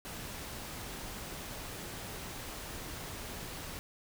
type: noise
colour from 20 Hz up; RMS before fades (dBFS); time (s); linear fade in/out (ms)
pink; -43; 0.05-3.79; 0
effects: none